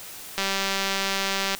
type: click train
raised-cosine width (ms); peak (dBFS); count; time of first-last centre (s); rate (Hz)
0.2; -8; 229; 0.38-1.549; 195
effects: white hiss -40 dBFS RMS until 1.59 s